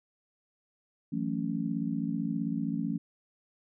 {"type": "chord", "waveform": "sine", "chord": "F# minor seventh", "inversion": "third", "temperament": "just", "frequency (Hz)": [166.5, 185, 222, 277.5], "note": ["E3", "F#3", "A3", "C#4"], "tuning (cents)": [18, 0, 16, 2], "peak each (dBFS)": [-35, -37, -33, -34], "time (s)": [1.12, 2.98], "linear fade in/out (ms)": 10, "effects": []}